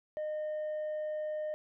triangle tone with tanh clipping, 612 Hz, D#5, 29 cents flat, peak -34 dBFS, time 0.17-1.54 s, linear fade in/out 0 ms, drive 7 dB, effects none

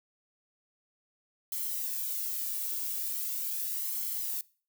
violet noise with flanger, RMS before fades -34 dBFS, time 1.52-4.41 s, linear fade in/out 2 ms, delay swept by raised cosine 0.94 to 1.81 ms, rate 0.4 Hz, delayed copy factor +0.5, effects noise-tail reverb RT60 0.4 s tail -22 dB re dry

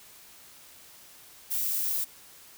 violet noise, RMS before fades -29 dBFS, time 1.5-2.05 s, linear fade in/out 20 ms, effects white hiss -52 dBFS RMS until 2.57 s

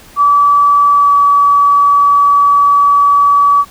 sine tone with pitch glide, 1151 to 1143 Hz, D6 to D6, -35 to -47 cents, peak -5 dBFS, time 0.16-3.65 s, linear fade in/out 50 ms, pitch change -12 cents, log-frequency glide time 0.93-1.14 s, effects pink hiss -39 dBFS RMS until 3.7 s

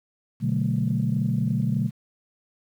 sine chord, B minor seventh, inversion none, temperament equal with one note detuned, 123.47 / 146.83 / 188.45 / 220 Hz, B2 / D3 / F#3 / A3, 0 / 0 / +32 / 0 cents, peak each -25 / -26 / -27 / -27 dBFS, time 0.4-1.91 s, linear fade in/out 50 ms, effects tanh soft clip ceiling -12 dBFS + 9-bit

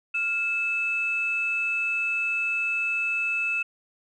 sine tone pair together, 1396.9 / 2620 Hz, F6 / E7, 0 / -11 cents, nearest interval major seventh, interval 1089 cents, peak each -34 / -23 dBFS, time 0.14-3.63 s, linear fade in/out 10 ms, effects tanh soft clip ceiling -17 dBFS

